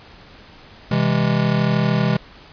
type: chord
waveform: square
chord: C augmented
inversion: none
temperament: just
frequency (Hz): 130.81 / 163.52 / 204.4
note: C3 / E3 / G#3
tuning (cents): 0 / -14 / -27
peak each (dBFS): -21 / -21 / -21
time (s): 0.91-2.17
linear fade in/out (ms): 5
effects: pink hiss -44 dBFS RMS until 2.52 s + resampled to 11025 Hz